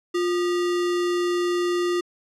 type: tone with sample-and-hold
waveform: sine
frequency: 352.1 Hz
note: F4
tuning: 14 cents sharp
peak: -20 dBFS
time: 0.14-2.01 s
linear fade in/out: 10 ms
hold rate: 1575 Hz
effects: low-pass 7000 Hz 12 dB/octave